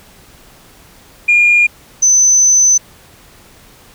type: tone pair in turn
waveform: sine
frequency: 2418 / 6093 Hz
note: D7 / F#8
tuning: +50 / +50 cents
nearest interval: octave + major third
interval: 1600 cents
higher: second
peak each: -5 dBFS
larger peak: neither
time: 1.28-1.67 / 2.02-2.78 s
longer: second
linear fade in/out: 10 ms
effects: tanh soft clip ceiling -2 dBFS + pink hiss -43 dBFS RMS until 3.94 s